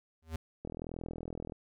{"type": "tone with exponential growth", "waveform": "square", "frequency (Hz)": 80.4, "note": "E2", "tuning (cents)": -43, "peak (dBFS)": -33, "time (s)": [0.22, 0.36], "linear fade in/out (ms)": 5, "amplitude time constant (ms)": 29}
{"type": "click train", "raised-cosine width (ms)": 2, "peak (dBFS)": -27, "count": 37, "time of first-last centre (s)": [0.65, 1.522], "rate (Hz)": 41.3}
{"effects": []}